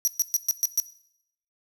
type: tone bursts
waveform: sawtooth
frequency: 5800 Hz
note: F#8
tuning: 35 cents flat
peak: -16 dBFS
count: 6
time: 0.05-0.8 s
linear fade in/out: 0 ms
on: 25 ms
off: 120 ms
effects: noise-tail reverb RT60 0.7 s tail -17 dB re dry